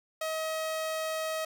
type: tone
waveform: sawtooth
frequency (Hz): 635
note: D#5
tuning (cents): +35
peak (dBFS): -27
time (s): 0.21-1.45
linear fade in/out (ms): 5
effects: none